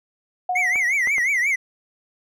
sine tone with exponential decay, 728 Hz, F#5, 28 cents flat, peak -18 dBFS, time 0.49-1 s, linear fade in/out 5 ms, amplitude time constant 110 ms
triangle tone with vibrato, 2093 Hz, C7, in tune, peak -16 dBFS, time 0.55-1.56 s, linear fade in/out 10 ms, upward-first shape triangle, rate 5.6 Hz, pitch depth 200 cents each way
clicks, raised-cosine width 0.5 ms, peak -18 dBFS, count 3, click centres 0.758 / 1.073 / 1.182 s
effects none

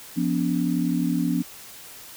sine chord, B diminished, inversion second, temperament equal with one note detuned, 174.61 / 246.9 / 286.1 Hz, F3 / B3 / D4, 0 / 0 / -45 cents, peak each -25 dBFS, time 0.16-1.43 s, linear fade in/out 20 ms, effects white hiss -43 dBFS RMS until 2.16 s

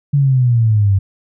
sine exponential sweep, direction down, 145.1 to 95.2 Hz, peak -9 dBFS, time 0.13-0.99 s, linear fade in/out 10 ms, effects none

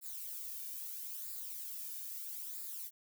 violet noise with flanger, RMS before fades -44 dBFS, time 0.01-2.91 s, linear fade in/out 50 ms, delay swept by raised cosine 0.33 to 1.53 ms, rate 0.77 Hz, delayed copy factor -0.6, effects none

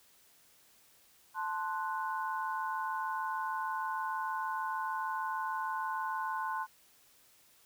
sine chord, F# diminished, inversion first, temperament equal, 880 / 1046.5 / 1480 Hz, A5 / C6 / F#6, 0 / 0 / 0 cents, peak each -37 / -36 / -40 dBFS, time 1.34-6.67 s, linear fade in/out 50 ms, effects white hiss -64 dBFS RMS until 7.65 s

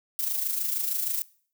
violet noise with amplitude modulation, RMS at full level -26 dBFS, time 0.19-1.22 s, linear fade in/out 0 ms, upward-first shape sine, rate 26.4 Hz, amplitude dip 55%, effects noise-tail reverb RT60 0.5 s tail -21 dB re dry

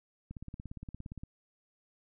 click train, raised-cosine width 5 ms, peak -30 dBFS, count 17, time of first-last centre 0.31-1.235 s, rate 17.3 Hz, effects none

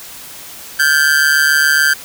45% pulse tone with amplitude modulation, 1568 Hz, G6, in tune, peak -6 dBFS, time 0.79-1.94 s, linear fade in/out 10 ms, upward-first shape sine, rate 147 Hz, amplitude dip 80%, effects white hiss -33 dBFS RMS until 2.04 s

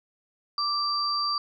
sine tone pair together, 1173 / 4692 Hz, D6 / D8, -2 / -2 cents, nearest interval 2 octaves, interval 2400 cents, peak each -27 dBFS, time 0.58-1.38 s, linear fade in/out 2 ms, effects none

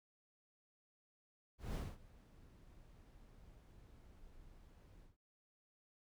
brown noise with ADSR envelope, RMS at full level -39 dBFS, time 1.58-5.17 s, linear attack 170 ms, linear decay 220 ms, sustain -22 dB, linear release 150 ms, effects none

